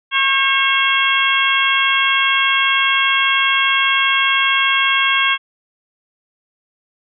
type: harmonic tone with a mistuned harmonic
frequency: 545 Hz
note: C#5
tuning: 29 cents flat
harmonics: 2 / 3 / 4 / 5 / 6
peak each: -19 / -19 / -19 / -19 / -19 dBFS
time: 0.11-5.38 s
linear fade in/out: 50 ms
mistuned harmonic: 3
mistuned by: -34 cents
effects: none